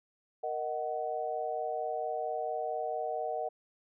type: chord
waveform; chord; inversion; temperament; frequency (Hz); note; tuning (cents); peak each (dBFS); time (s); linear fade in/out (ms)
sine; D# minor; second; just; 466.7 / 622.3 / 746.7; A#4 / D#5 / F#5; +2 / 0 / +16; -38 / -36 / -35; 0.43-3.49; 10
effects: none